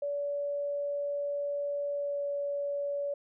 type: tone with pitch glide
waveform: sine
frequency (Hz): 573 to 569.7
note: D5 to C#5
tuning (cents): -43 to +47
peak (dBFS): -30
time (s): 0.02-3.14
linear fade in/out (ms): 5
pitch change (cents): -10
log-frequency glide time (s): 1.93-2.23
effects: none